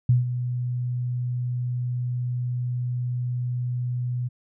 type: tone with ADSR envelope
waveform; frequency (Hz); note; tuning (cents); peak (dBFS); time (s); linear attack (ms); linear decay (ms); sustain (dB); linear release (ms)
sine; 123.47; B2; 0; -13; 0.09-4.29; 4; 150; -11; 21
effects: none